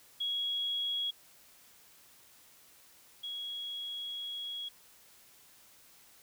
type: tone pair in turn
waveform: sine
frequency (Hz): 3322 / 3322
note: G#7 / G#7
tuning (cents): 0 / 0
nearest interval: unison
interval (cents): 0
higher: neither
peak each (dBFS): -31 / -37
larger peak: first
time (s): 0.2-1.11 / 3.23-4.69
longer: second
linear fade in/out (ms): 10
effects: white hiss -60 dBFS RMS until 6.22 s